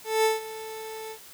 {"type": "tone with ADSR envelope", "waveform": "30% pulse", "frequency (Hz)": 440, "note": "A4", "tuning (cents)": 0, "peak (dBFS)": -16, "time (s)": [0.04, 1.19], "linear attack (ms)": 200, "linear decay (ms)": 160, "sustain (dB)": -17, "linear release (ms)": 82, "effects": ["white hiss -48 dBFS RMS until 1.33 s"]}